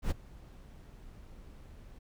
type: noise with ADSR envelope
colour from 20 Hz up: brown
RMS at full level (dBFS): -28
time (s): 0.02-1.99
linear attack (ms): 86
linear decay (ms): 20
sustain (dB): -23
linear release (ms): 11
effects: none